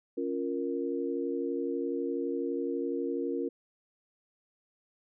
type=chord; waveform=sine; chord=Bb minor; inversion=first; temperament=equal; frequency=277.2 / 349.2 / 466.2 Hz; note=Db4 / F4 / Bb4; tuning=0 / 0 / 0 cents; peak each=-34 / -34 / -34 dBFS; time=0.17-3.49 s; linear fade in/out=10 ms; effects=none